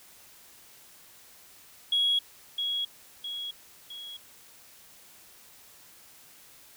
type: tone with echo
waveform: sine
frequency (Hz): 3322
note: G#7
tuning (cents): 0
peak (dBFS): -21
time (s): 1.92-2.19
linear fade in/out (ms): 5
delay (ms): 660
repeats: 3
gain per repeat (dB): -6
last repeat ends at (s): 4.17
effects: tanh soft clip ceiling -18 dBFS + white hiss -54 dBFS RMS until 6.76 s